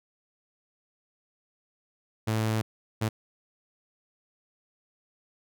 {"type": "tone bursts at uneven times", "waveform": "sawtooth", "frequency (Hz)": 110, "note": "A2", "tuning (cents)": 0, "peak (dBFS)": -21, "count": 2, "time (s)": [[2.27, 2.62], [3.01, 3.09]], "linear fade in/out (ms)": 10, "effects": []}